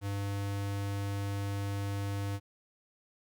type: tone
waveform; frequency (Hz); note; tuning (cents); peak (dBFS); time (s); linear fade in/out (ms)
square; 100; G2; +35; -33; 0.01-2.4; 50
effects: 12-bit